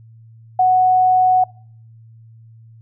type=tone; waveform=sine; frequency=740 Hz; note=F#5; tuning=in tune; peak=-10 dBFS; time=0.59-1.44 s; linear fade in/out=5 ms; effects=noise-tail reverb RT60 0.6 s tail -25 dB re dry + added 113 Hz sine -41 dBFS peak until 2.81 s